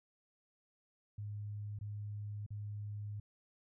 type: tone with dropouts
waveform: sine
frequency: 103.83 Hz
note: G#2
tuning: in tune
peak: -40 dBFS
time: 1.18-3.2 s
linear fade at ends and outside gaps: 5 ms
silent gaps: 1.789-1.81 / 2.464-2.505 s
effects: none